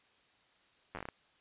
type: slowing click train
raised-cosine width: 0.5 ms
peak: -26 dBFS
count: 8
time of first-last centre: 0.95-1.087 s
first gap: 10 ms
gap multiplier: 1.22
effects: white hiss -68 dBFS RMS until 1.4 s + resampled to 8000 Hz